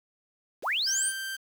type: linear sweep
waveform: sine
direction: up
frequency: 185 to 9960 Hz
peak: -25 dBFS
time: 0.62-1.13 s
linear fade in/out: 50 ms
type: tone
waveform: sawtooth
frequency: 1568 Hz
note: G6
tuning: in tune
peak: -29 dBFS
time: 0.86-1.37 s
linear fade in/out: 20 ms
effects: 8-bit